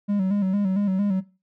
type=tone with vibrato; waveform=triangle; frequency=196 Hz; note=G3; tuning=in tune; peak=-18 dBFS; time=0.08-1.21 s; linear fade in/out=20 ms; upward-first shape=square; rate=4.4 Hz; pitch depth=69 cents each way; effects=noise-tail reverb RT60 0.3 s tail -18 dB re dry